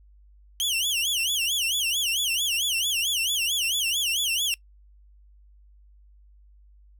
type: tone with vibrato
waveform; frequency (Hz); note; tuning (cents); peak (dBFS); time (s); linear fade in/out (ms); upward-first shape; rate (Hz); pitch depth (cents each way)
sawtooth; 3044; F#7; +48; -20; 0.6-4.54; 0; sine; 4.5; 220
effects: noise-tail reverb RT60 0.1 s tail -23 dB re dry + added 50 Hz sine -51 dBFS peak until 6.99 s